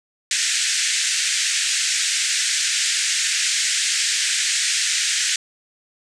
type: band-pass noise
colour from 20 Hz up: white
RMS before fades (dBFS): -21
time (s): 0.31-5.36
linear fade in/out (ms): 2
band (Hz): 1600 to 8400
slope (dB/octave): 48
effects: none

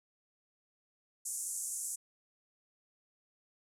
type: band-pass noise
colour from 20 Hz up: pink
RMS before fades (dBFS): -39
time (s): 1.25-1.96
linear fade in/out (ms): 10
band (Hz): 6700 to 11000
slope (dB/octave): 48
effects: none

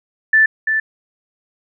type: tone with echo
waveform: sine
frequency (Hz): 1760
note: A6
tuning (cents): 0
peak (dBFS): -8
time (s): 0.33-0.46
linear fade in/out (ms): 5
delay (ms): 340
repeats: 1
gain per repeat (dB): -6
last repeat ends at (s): 0.8
effects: none

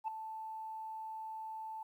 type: tone with ADSR envelope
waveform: sine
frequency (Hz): 880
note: A5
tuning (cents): 0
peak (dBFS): -30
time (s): 0.04-1.83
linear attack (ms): 40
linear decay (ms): 3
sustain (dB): -11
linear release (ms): 4
effects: tanh soft clip ceiling -31 dBFS + 12-bit

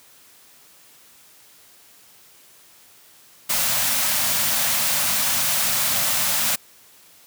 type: band-stop noise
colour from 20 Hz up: white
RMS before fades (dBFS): -21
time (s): 3.49-6.56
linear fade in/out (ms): 10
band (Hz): 270 to 510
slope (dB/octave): 96
effects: white hiss -51 dBFS RMS until 7.26 s + high-pass 80 Hz 12 dB/octave

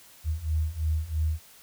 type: beating tone pair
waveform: sine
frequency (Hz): 76.6 / 79.6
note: D#2 / D#2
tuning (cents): -27 / +40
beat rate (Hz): 3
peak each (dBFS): -29 / -27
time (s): 0.24-1.4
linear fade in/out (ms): 50
effects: white hiss -53 dBFS RMS until 1.62 s

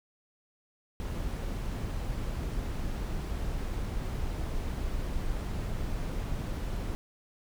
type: noise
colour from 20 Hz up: brown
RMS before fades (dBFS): -33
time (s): 1-6.95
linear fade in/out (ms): 0
effects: none

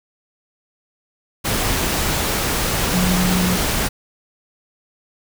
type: tone in noise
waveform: sine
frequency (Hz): 181.7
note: F#3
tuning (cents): -31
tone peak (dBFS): -17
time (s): 2.92-3.57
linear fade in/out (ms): 20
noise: pink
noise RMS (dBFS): -20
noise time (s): 1.44-3.89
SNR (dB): 0
effects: none

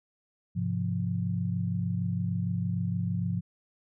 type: chord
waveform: sine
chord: F minor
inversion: first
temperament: equal with one note detuned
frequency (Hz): 103.83 / 130.36 / 174.61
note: Ab2 / C3 / F3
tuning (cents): 0 / -6 / 0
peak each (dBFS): -31 / -34 / -30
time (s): 0.55-3.41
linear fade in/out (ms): 20
effects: none

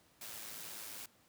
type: noise with amplitude modulation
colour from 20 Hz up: white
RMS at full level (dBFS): -45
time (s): 0.21-1.06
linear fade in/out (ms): 5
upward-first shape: sine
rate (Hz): 109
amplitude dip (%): 45
effects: pink hiss -68 dBFS RMS until 1.28 s + high-pass 80 Hz 12 dB/octave

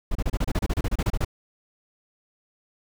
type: noise bursts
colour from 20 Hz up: brown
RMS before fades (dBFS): -23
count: 16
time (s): 0.11-1.248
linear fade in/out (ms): 5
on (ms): 43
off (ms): 30
effects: none

